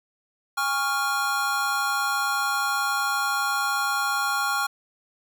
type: chord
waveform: square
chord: Db major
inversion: second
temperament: equal with one note detuned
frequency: 815.9 / 1108.7 / 1396.9 Hz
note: Ab5 / Db6 / F6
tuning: -31 / 0 / 0 cents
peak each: -30 / -29 / -26 dBFS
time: 0.57-4.67 s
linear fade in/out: 10 ms
effects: none